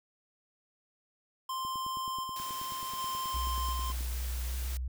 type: tone with tremolo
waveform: square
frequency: 1046.5 Hz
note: C6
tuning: in tune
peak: -34 dBFS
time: 1.49-3.92 s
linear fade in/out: 5 ms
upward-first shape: square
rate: 0.67 Hz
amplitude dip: 30%
type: click train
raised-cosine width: 3 ms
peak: -36 dBFS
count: 23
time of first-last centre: 1.65-4.008 s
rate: 9.33 Hz
type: noise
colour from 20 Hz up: white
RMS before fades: -44 dBFS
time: 2.36-4.77 s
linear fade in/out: 0 ms
type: tone with pitch glide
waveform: sine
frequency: 61.74 to 63.29 Hz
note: B1 to B1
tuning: 0 to +43 cents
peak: -32 dBFS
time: 3.34-4.88 s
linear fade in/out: 5 ms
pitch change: +43 cents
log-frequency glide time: 4.35-4.76 s
effects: none